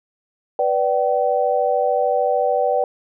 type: chord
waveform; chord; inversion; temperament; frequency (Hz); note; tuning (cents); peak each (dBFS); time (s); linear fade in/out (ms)
sine; G major; first; equal with one note detuned; 493.9 / 587.3 / 766.1; B4 / D5 / G5; 0 / 0 / -40; -20; 0.59-2.84; 2
effects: none